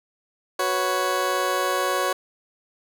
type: chord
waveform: 20% pulse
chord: F# suspended fourth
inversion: none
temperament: just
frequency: 370 / 493.3 / 555 Hz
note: F#4 / B4 / C#5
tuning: 0 / -2 / +2 cents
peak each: -22 / -24 / -20 dBFS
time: 0.59-2.13 s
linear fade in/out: 5 ms
effects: none